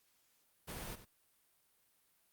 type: noise with echo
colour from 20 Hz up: pink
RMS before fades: -45 dBFS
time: 0.67-0.96 s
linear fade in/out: 20 ms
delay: 95 ms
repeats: 1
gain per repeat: -12 dB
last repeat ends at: 1.055 s
effects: white hiss -74 dBFS RMS until 2.32 s + Opus 48 kbps